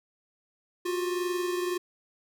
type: tone pair together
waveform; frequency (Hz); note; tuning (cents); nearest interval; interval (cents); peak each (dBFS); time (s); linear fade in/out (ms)
square; 355.3 / 377; F4 / F#4; +30 / +32; minor second; 102; -29 / -37; 0.85-1.78; 10
effects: none

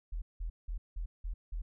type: tone bursts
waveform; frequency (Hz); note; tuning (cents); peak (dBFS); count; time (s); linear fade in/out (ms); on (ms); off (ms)
sine; 41.2; E1; 0; -34; 6; 0.12-1.62; 10; 100; 180
effects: none

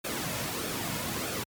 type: noise with flanger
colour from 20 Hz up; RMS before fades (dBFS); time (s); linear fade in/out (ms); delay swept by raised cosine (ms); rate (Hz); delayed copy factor
pink; -33; 0.04-1.44; 10; 1 to 2.6; 1.6; -0.5
effects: high-pass 80 Hz 12 dB/octave + MP3 96 kbps

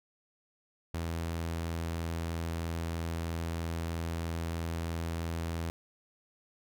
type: tone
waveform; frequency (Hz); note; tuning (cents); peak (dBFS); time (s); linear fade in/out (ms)
sawtooth; 83.1; E2; +15; -29; 0.94-5.7; 0
effects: none

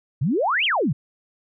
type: exponential two-way sweep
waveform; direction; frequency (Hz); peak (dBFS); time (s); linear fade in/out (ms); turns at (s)
sine; up then down; 116.4 to 3300 to 116.4; -18; 0.21-0.93; 10; 0.65
effects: none

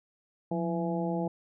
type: harmonic tone with a mistuned harmonic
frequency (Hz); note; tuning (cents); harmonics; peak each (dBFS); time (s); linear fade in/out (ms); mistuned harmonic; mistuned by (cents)
167.6; E3; +29; 1 / 2 / 3 / 4 / 5; -31 / -34 / -36 / -37 / -38; 0.51-1.28; 5; 1; +86
effects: none

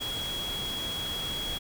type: tone in noise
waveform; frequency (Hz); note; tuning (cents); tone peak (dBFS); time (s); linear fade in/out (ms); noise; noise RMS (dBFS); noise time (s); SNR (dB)
sine; 3322; G#7; 0; -32; 0-1.59; 20; pink; -38; 0-1.59; +3
effects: none

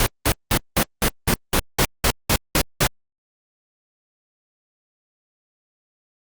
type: noise bursts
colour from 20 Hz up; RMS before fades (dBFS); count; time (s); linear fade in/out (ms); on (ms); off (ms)
pink; -17; 12; 0-2.87; 2; 65; 190
effects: Opus 48 kbps

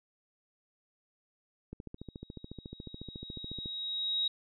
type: click train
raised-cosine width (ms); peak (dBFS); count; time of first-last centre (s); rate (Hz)
3; -29; 28; 1.73-3.659; 14
type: tone with exponential growth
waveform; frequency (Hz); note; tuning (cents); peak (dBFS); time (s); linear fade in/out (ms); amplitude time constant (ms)
sine; 3802; A#7; +33; -27; 1.98-4.28; 5; 500
effects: none

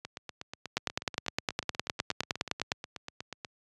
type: two click trains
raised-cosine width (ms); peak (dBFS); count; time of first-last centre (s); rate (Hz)
0.2; -21 / -10; 29 / 20; 0.05-3.448 / 0.77-2.719; 8.24 / 9.75
effects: high-pass 80 Hz 12 dB/octave + resampled to 24000 Hz

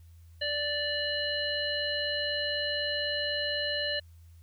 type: harmonic tone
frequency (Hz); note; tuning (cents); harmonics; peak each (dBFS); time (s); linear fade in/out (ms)
586; D5; -4; 1 / 3 / 5 / 7; -34 / -34 / -34 / -34; 0.41-4; 10
effects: added 83 Hz sine -50 dBFS peak until 4.42 s + white hiss -69 dBFS RMS until 4.42 s

